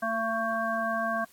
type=harmonic tone with a mistuned harmonic; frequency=225.8 Hz; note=A3; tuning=45 cents sharp; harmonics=1 / 3 / 5 / 7; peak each=-35 / -30 / -32 / -32 dBFS; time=0.02-1.25 s; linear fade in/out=10 ms; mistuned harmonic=5; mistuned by=-22 cents; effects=white hiss -59 dBFS RMS until 1.32 s + AAC 64 kbps